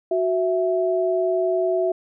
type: tone pair together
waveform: sine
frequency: 370 / 659.3 Hz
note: F#4 / E5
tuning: 0 / 0 cents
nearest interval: minor seventh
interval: 1000 cents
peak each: -21 dBFS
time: 0.11-1.92 s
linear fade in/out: 5 ms
effects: none